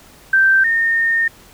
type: tone pair in turn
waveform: sine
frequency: 1563 / 1829.7 Hz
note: G6 / A#6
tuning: -6 / -33 cents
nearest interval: minor third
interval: 273 cents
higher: second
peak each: -9 / -13 dBFS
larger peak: first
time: 0.33-0.64 / 0.64-1.28 s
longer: second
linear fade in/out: 5 ms
effects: pink hiss -45 dBFS RMS until 1.53 s